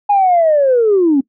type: linear sweep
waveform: sine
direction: down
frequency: 831 to 260.6 Hz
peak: -7 dBFS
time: 0.09-1.21 s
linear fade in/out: 10 ms
effects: noise-tail reverb RT60 0.1 s tail -20 dB re dry + tanh soft clip ceiling -4 dBFS